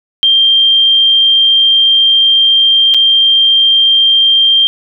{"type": "tone with dropouts", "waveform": "sine", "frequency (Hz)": 3177, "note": "G7", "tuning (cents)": 23, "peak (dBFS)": -5, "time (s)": [0.23, 4.67], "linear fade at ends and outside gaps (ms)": 0, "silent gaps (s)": [2.94, 2.945], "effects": []}